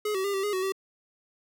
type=tone with pitch steps; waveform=square; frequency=421.8 / 380.3 / 401 / 387.5 / 414.3 / 373.9 / 385.3 Hz; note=G#4 / F#4 / G4 / G4 / G#4 / F#4 / G4; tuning=+27 / +48 / +39 / -20 / -4 / +18 / -30 cents; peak=-27 dBFS; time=0.05-0.722 s; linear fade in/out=5 ms; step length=96 ms; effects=none